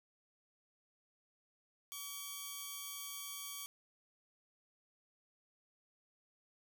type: tone pair together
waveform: 5% pulse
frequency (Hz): 1142 / 3199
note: D6 / G7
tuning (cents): -49 / +34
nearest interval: octave + tritone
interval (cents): 1783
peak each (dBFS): -35 / -38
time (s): 1.92-3.66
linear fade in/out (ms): 0
effects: none